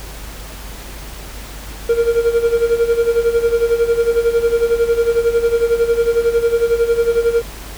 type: tone with tremolo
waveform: triangle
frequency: 466.2 Hz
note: A#4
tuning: in tune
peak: -7 dBFS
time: 1.89-7.42 s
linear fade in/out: 5 ms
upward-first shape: sine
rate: 11 Hz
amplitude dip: 75%
effects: added 50 Hz sine -31 dBFS peak until 7.77 s + pink hiss -34 dBFS RMS until 7.77 s